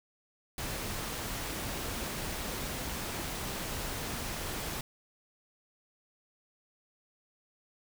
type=noise; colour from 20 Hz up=pink; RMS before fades=-37 dBFS; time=0.58-4.81 s; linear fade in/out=2 ms; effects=none